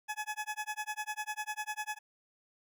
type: tone with tremolo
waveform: 20% pulse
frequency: 850 Hz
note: G#5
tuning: 40 cents sharp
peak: -28 dBFS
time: 0.08-1.99 s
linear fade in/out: 20 ms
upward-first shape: sine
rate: 10 Hz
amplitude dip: 100%
effects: none

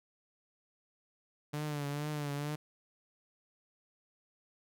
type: tone with vibrato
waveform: sawtooth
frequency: 146.83 Hz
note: D3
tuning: in tune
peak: -31 dBFS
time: 1.53-2.56 s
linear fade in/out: 10 ms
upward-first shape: triangle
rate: 2.2 Hz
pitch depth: 63 cents each way
effects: none

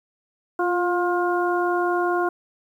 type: harmonic tone with a mistuned harmonic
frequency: 355.1 Hz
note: F4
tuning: 29 cents sharp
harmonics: 1 / 2 / 3 / 4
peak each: -22 / -25 / -27 / -28 dBFS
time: 0.59-2.29 s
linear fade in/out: 5 ms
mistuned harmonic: 1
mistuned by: -26 cents
effects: 9-bit

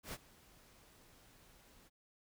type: noise with ADSR envelope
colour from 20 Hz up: pink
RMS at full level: -43 dBFS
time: 0.03-1.9 s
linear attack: 100 ms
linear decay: 42 ms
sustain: -21 dB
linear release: 33 ms
effects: none

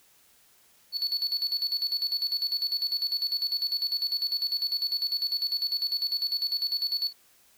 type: tone with tremolo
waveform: triangle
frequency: 4435 Hz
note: C#8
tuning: in tune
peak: -23 dBFS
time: 0.92-7.13 s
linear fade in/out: 50 ms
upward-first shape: square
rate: 10 Hz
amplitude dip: 70%
effects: white hiss -61 dBFS RMS until 7.57 s

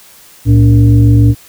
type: tone with frequency modulation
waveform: sine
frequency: 111.9 Hz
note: A2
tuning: 30 cents sharp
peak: -3 dBFS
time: 0.45-1.35 s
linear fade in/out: 50 ms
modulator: 177 Hz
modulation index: 0.74
effects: white hiss -40 dBFS RMS until 1.48 s

